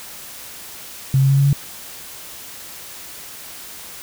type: tone with pitch steps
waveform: sine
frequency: 134.1 / 135.74 / 137.39 / 139.07 / 140.77 Hz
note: C3 / C#3 / C#3 / C#3 / C#3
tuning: +43 / -36 / -15 / +6 / +27 cents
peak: -11 dBFS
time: 1.14-1.53 s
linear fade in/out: 2 ms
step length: 78 ms
effects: white hiss -36 dBFS RMS until 4.02 s